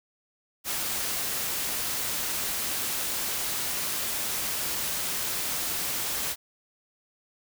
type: noise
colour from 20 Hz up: white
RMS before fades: -30 dBFS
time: 0.64-6.36 s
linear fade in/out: 50 ms
effects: none